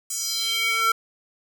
square tone with high-pass filter sweep, 451.7 Hz, A4, 45 cents sharp, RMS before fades -24 dBFS, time 0.1-0.92 s, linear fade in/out 5 ms, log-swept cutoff 7600 to 1300 Hz, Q 3.1, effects none

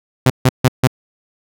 sawtooth tone bursts, 128.5 Hz, C3, 31 cents flat, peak -4 dBFS, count 4, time 0.26-0.874 s, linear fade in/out 5 ms, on 41 ms, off 150 ms, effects none

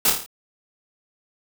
white noise with echo, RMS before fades -18 dBFS, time 0.05-0.1 s, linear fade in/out 2 ms, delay 27 ms, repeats 6, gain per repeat -4 dB, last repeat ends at 0.262 s, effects none

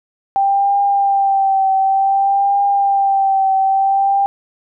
sine tone with vibrato, 786 Hz, G5, 4 cents sharp, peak -11 dBFS, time 0.36-4.26 s, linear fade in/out 0 ms, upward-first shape triangle, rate 0.55 Hz, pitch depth 38 cents each way, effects none

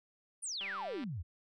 sine exponential sweep, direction down, 9956 to 73.2 Hz, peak -37 dBFS, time 0.42-1.23 s, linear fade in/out 20 ms
click train, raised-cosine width 0.3 ms, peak -33 dBFS, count 85, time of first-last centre 0.61-1.039 s, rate 196 Hz
effects none

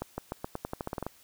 accelerating click train, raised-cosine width 1 ms, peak -19 dBFS, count 13, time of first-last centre 0.02-1.066 s, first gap 160 ms, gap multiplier 0.88, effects white hiss -59 dBFS RMS until 1.23 s

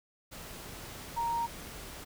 sine tone in noise, 932.3 Hz, A#5, in tune, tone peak -29 dBFS, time 1.16-1.47 s, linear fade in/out 20 ms, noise pink, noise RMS -45 dBFS, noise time 0.31-2.05 s, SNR +13 dB, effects none

